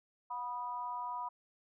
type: tone with amplitude modulation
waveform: sine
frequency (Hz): 980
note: B5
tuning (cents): -14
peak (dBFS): -33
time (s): 0.3-1.29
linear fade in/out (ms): 10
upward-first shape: sine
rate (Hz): 257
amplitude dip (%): 80
effects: none